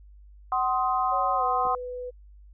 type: chord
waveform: sine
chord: C diminished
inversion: second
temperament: just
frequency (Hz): 753.5 / 1046.5 / 1255.8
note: Gb5 / C6 / Eb6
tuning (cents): +31 / 0 / +16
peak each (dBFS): -26 / -26 / -28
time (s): 0.52-1.75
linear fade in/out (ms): 2
type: tone with pitch glide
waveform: sine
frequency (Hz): 554.4 to 496.8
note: C#5 to B4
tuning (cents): 0 to +10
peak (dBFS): -32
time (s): 1.11-2.11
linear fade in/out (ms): 20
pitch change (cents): -190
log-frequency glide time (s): 1.35-1.44
type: clicks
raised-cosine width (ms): 2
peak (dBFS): -31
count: 2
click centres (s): 1.653 / 1.669
effects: added 50 Hz sine -47 dBFS peak until 2.53 s